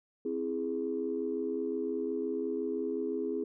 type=chord; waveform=sine; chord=C augmented; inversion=none; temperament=equal; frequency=261.6 / 329.6 / 415.3 Hz; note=C4 / E4 / G#4; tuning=0 / 0 / 0 cents; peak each=-36 / -36 / -33 dBFS; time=0.25-3.44 s; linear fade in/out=5 ms; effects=tanh soft clip ceiling -21 dBFS